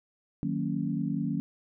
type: chord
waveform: sine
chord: D# minor seventh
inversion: none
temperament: equal with one note detuned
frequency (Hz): 155.56 / 185 / 229.6 / 277.2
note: D#3 / F#3 / A#3 / C#4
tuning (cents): 0 / 0 / -26 / 0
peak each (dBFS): -33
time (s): 0.43-1.4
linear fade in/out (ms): 0
effects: none